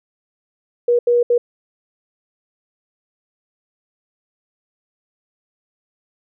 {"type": "tone bursts at uneven times", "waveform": "sine", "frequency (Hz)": 480.5, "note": "B4", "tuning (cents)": -48, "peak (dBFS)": -11, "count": 3, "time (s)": [[0.88, 0.99], [1.07, 1.23], [1.3, 1.38]], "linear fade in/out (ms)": 5, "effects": []}